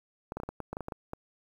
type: clicks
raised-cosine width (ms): 1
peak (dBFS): -22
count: 12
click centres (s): 0.321 / 0.37 / 0.401 / 0.434 / 0.49 / 0.603 / 0.73 / 0.769 / 0.807 / 0.884 / 0.922 / 1.134
effects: 9-bit